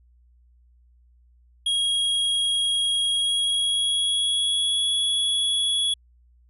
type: tone with pitch glide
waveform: square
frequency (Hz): 3290 to 3367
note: G#7 to G#7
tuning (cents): -17 to +23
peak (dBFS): -21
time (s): 1.66-5.94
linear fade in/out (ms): 5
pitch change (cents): +40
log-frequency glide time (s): 3.11-4.9
effects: added 60 Hz sine -54 dBFS peak until 6.49 s + resampled to 32000 Hz